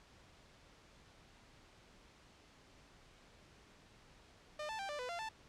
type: tone with pitch steps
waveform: sawtooth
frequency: 604 / 880 / 787 / 590 / 499.4 / 690 / 882 Hz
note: D5 / A5 / G5 / D5 / B4 / F5 / A5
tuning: +48 / 0 / +7 / +8 / +19 / -21 / +4 cents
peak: -37 dBFS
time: 4.59-5.29 s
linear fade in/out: 5 ms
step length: 100 ms
effects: pink hiss -63 dBFS RMS until 5.48 s + low-pass 6000 Hz 12 dB/octave